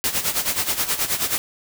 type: noise with tremolo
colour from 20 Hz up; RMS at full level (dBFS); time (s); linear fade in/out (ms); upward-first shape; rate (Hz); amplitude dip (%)
white; -20; 0.04-1.38; 0; sine; 9.4; 75
effects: none